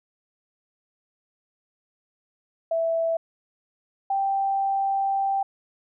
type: tone pair in turn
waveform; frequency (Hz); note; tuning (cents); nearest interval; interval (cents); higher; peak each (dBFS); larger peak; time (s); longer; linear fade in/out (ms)
sine; 659.3 / 784; E5 / G5; 0 / 0; minor third; 300; second; -21; neither; 2.71-3.17 / 4.1-5.43; second; 5
effects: none